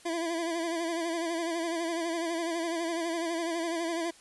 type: tone with vibrato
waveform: 25% pulse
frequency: 334.3 Hz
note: E4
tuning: 24 cents sharp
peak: -26 dBFS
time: 0.05-4.11 s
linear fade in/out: 10 ms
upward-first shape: sine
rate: 12 Hz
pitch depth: 57 cents each way
effects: white hiss -56 dBFS RMS until 4.2 s + resampled to 24000 Hz